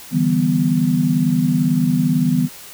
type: chord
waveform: sine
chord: E minor seventh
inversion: third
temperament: equal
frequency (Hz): 146.83 / 164.81 / 196 / 246.9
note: D3 / E3 / G3 / B3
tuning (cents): 0 / 0 / 0 / 0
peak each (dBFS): -22 / -18 / -22 / -17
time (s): 0.11-2.49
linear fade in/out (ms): 50
effects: white hiss -38 dBFS RMS until 2.73 s